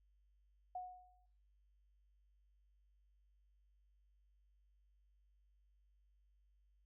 sine tone with exponential decay, 730 Hz, F#5, 24 cents flat, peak -40 dBFS, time 0.75-1.26 s, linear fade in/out 5 ms, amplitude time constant 110 ms, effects noise-tail reverb RT60 0.7 s tail -22 dB re dry + added 50 Hz sine -70 dBFS peak until 6.85 s

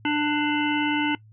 harmonic tone, 297 Hz, D4, 20 cents sharp, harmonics 1 / 3 / 5 / 7 / 9 / 10, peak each -23 / -28 / -30 / -31 / -33 / -33 dBFS, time 0.05-1.15 s, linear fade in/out 2 ms, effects noise-tail reverb RT60 0.1 s tail -21 dB re dry + added 108 Hz sine -48 dBFS peak until 1.32 s

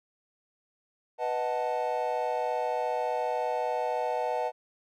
triangle chord, B dominant seventh, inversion none, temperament equal with one note detuned, 493.9 / 622.3 / 736.6 / 880 Hz, B4 / D#5 / F#5 / A5, 0 / 0 / -8 / 0 cents, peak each -31 dBFS, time 1.18-4.52 s, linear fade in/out 50 ms, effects none

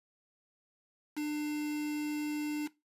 triangle tone with quantisation, 299.3 Hz, D4, 33 cents sharp, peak -30 dBFS, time 1.16-2.68 s, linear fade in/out 20 ms, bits 7, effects noise-tail reverb RT60 0.2 s tail -18 dB re dry + resampled to 32000 Hz

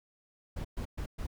brown noise bursts, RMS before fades -36 dBFS, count 4, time 0.56-1.268 s, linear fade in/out 10 ms, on 87 ms, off 120 ms, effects none

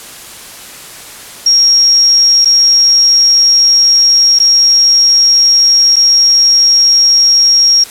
sine tone with dropouts, 5588 Hz, F8, in tune, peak -4 dBFS, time 1.46-7.84 s, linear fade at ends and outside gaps 5 ms, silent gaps 2.448-2.455 / 4.389-4.399 / 5.959-5.965 s, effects white hiss -30 dBFS RMS until 7.9 s + low-pass 12000 Hz 12 dB/octave

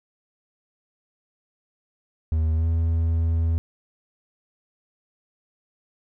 triangle tone with pitch glide, 79.4 to 82.25 Hz, D#2 to E2, +36 to -3 cents, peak -17 dBFS, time 2.32-3.58 s, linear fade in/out 0 ms, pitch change +61 cents, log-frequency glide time 2.54-2.66 s, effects none

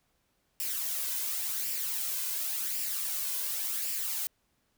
blue noise with flanger, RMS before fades -33 dBFS, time 0.6-4.27 s, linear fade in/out 0 ms, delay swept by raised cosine 0.39 to 1.99 ms, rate 0.91 Hz, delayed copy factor +0.5, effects pink hiss -74 dBFS RMS until 4.77 s

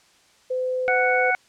sine tone with pitch glide, 510 to 507.1 Hz, C5 to B4, -44 to +46 cents, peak -22 dBFS, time 0.5-1.31 s, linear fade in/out 10 ms, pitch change -10 cents, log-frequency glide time 0.84-1.12 s
harmonic tone, 740 Hz, F#5, in tune, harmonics 1 / 2 / 3, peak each -23 / -23 / -23 dBFS, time 0.88-1.35 s, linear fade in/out 0 ms
effects white hiss -57 dBFS RMS until 1.48 s + low-pass 7000 Hz 12 dB/octave

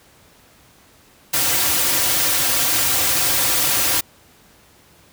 white noise with comb filter, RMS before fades -18 dBFS, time 1.33-4.01 s, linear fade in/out 10 ms, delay 4.7 ms, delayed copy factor -0.8, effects pink hiss -51 dBFS RMS until 5.12 s + high-pass 60 Hz 12 dB/octave

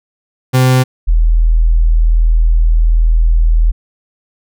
40% pulse / sine tone pair in turn, 128.5 / 40.64 Hz, C3 / E1, -31 / -24 cents, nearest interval octave + minor sixth, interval 1993 cents, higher first, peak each -6 dBFS, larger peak neither, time 0.53-0.84 / 1.07-3.72 s, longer second, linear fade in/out 20 ms, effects none

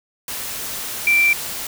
sine tone in noise, 2349 Hz, D7, in tune, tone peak -12 dBFS, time 1.07-1.33 s, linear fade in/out 2 ms, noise white, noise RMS -28 dBFS, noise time 0.28-1.67 s, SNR +13 dB, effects none

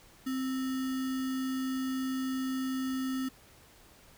sine tone with sample-and-hold, 261.6 Hz, C4, in tune, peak -30 dBFS, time 0.26-3.29 s, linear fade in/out 10 ms, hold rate 1575 Hz, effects pink hiss -58 dBFS RMS until 4.17 s

